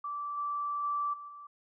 sine tone with level steps, 1164 Hz, D6, 16 cents flat, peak -34 / -31 / -29 / -42 / -45 dBFS, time 0.04-1.47 s, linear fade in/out 5 ms, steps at 0.37 / 0.83 / 1.13 / 1.28 s, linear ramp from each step 10 ms, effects none

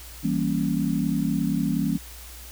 sine chord, E diminished seventh, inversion none, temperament equal, 164.81 / 196 / 233.1 / 277.2 Hz, E3 / G3 / Bb3 / Db4, 0 / 0 / 0 / 0 cents, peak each -27 dBFS, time 0.23-1.98 s, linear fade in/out 20 ms, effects added 60 Hz sine -42 dBFS peak until 2.51 s + white hiss -44 dBFS RMS until 2.51 s

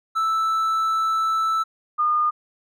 triangle / sine tone pair in turn, 1318 / 1218.5 Hz, E6 / D#6, -1 / -37 cents, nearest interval minor second, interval 136 cents, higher first, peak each -17 dBFS, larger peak neither, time 0.15-1.64 / 1.98-2.31 s, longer first, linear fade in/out 20 ms, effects none

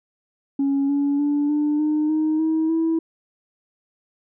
sine tone with pitch steps, 277.2 / 283.7 / 290.3 / 297.1 / 304 / 311.1 / 318.4 / 325.9 Hz, C#4 / C#4 / D4 / D4 / D#4 / D#4 / D#4 / E4, 0 / +40 / -20 / +20 / -40 / 0 / +40 / -20 cents, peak -16 dBFS, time 0.59-2.99 s, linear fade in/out 5 ms, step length 300 ms, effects tanh soft clip ceiling -15 dBFS

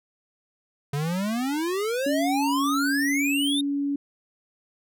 square exponential sweep, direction up, 138.59 to 3729 Hz, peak -25 dBFS, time 0.93-3.61 s, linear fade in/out 5 ms
sine tone with pitch glide, 280 to 282.9 Hz, C#4 to C#4, +18 to +35 cents, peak -23 dBFS, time 2.06-3.96 s, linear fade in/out 5 ms, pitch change +17 cents, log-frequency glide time 2.82-3.53 s
effects none

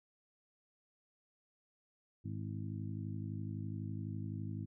harmonic tone with a mistuned harmonic, 51.91 Hz, G#1, in tune, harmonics 2 / 3 / 4 / 5 / 6, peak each -41 / -45 / -47 / -49 / -51 dBFS, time 2.24-4.66 s, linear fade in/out 20 ms, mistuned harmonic 6, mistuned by +60 cents, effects none

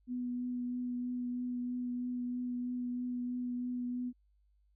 sine tone with vibrato, 246.7 Hz, B3, 2 cents flat, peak -34 dBFS, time 0.07-4.13 s, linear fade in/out 50 ms, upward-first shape triangle, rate 3.1 Hz, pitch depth 14 cents each way, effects added 50 Hz sine -67 dBFS peak until 4.75 s

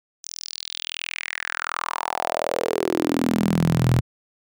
sawtooth tone with high-pass filter sweep, 41.37 Hz, E1, 7 cents sharp, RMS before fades -24 dBFS, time 0.23-4.01 s, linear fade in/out 20 ms, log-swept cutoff 6300 to 110 Hz, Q 4.6, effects none

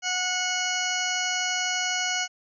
harmonic tone, 732 Hz, F#5, 19 cents flat, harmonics 1 / 2 / 3 / 4 / 6 / 7 / 8 / 9, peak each -33 / -31 / -32 / -31 / -36 / -37 / -35 / -32 dBFS, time 0.02-2.28 s, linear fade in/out 50 ms, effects none

